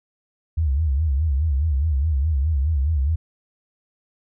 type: tone with vibrato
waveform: sine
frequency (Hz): 73.42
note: D2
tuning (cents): 0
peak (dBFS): -17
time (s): 0.57-3.16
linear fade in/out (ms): 10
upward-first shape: sine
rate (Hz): 4.8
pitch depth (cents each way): 190
effects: none